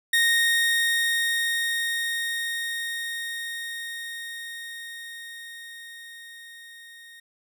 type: tone with level ramp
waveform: 30% pulse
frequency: 1857 Hz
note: A#6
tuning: 7 cents flat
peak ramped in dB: -15 to -42 dBFS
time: 0.13-7.2 s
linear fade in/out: 5 ms
effects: none